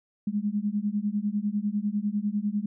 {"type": "beating tone pair", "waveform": "sine", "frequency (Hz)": [202.1, 212.1], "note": ["G#3", "G#3"], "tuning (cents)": [-47, 37], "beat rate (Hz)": 10, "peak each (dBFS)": -28, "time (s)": [0.27, 2.66], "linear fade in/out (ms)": 5, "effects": []}